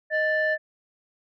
sine tone pair together, 622.3 / 1764.5 Hz, D#5 / A6, 0 / +4 cents, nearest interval octave + tritone, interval 1804 cents, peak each -23 / -22 dBFS, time 0.1-0.58 s, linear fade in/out 50 ms, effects tanh soft clip ceiling -16 dBFS

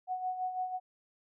sine tone with tremolo, 739 Hz, F#5, 2 cents flat, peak -30 dBFS, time 0.07-0.8 s, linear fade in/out 50 ms, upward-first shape sine, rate 6 Hz, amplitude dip 60%, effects none

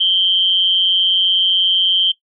sine tone with amplitude modulation, 3136 Hz, G7, in tune, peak -8 dBFS, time 0-2.12 s, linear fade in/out 10 ms, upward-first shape sine, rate 183 Hz, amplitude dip 65%, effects noise-tail reverb RT60 0.1 s tail -18 dB re dry

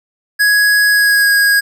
square tone with pitch glide, 1668 to 1643.1 Hz, G#6 to G#6, +7 to -19 cents, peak -9 dBFS, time 0.39-1.61 s, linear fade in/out 20 ms, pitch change -26 cents, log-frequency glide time 0.91-1.31 s, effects none

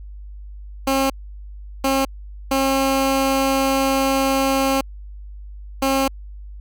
15% pulse tone bursts at uneven times, 269.7 Hz, C#4, 47 cents flat, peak -10 dBFS, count 4, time 0.87-1.1 / 1.84-2.05 / 2.51-4.81 / 5.82-6.08 s, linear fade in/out 5 ms, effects added 50 Hz sine -33 dBFS peak until 6.6 s

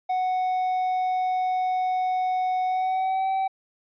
triangle tone with pitch glide, 740 to 767.9 Hz, F#5 to G5, 0 to -36 cents, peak -20 dBFS, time 0.09-3.48 s, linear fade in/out 10 ms, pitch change +64 cents, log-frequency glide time 2.66-3.29 s, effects resampled to 11025 Hz

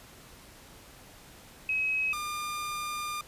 sine / sawtooth tone pair in turn, 2550 / 1203.4 Hz, D#7 / D6, +42 / +42 cents, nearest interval octave + minor second, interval 1300 cents, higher first, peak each -26 / -29 dBFS, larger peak first, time 1.69-2.13 / 2.13-3.21 s, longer second, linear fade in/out 2 ms, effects pink hiss -52 dBFS RMS until 3.27 s + resampled to 32000 Hz

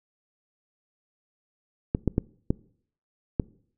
clicks, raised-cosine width 3 ms, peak -9 dBFS, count 5, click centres 1.949 / 2.077 / 2.181 / 2.505 / 3.398 s, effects noise-tail reverb RT60 0.6 s tail -23 dB re dry

